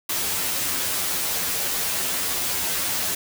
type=noise with comb filter; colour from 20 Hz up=white; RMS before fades=-25 dBFS; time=0.09-3.15 s; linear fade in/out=5 ms; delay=11 ms; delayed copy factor=+0.95; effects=none